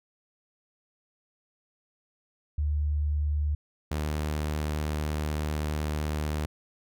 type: tone pair in turn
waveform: sine / sawtooth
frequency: 74.2 / 75.8 Hz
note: D2 / D#2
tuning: +18 / -45 cents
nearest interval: unison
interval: 37 cents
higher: second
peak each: -24 dBFS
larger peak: neither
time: 2.58-3.55 / 3.91-6.46 s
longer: second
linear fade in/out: 5 ms
effects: none